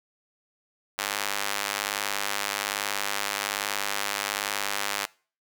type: tone with high-pass filter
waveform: square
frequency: 50.6 Hz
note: G#1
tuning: 44 cents flat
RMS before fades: -30 dBFS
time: 0.98-5.06 s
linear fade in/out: 5 ms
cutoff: 1100 Hz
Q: 0.57
effects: noise-tail reverb RT60 0.4 s tail -23 dB re dry